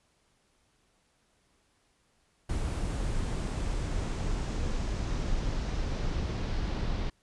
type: noise with low-pass filter sweep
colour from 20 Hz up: brown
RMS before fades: -31 dBFS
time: 2.49-7.1 s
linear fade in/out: 5 ms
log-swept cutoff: 9900 to 4500 Hz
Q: 1.6
effects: pink hiss -70 dBFS RMS until 7.22 s + resampled to 24000 Hz